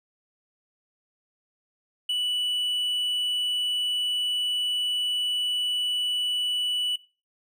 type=tone; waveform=triangle; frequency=2960 Hz; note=F#7; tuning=in tune; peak=-22 dBFS; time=2.09-6.96 s; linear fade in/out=5 ms; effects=noise-tail reverb RT60 0.3 s tail -17 dB re dry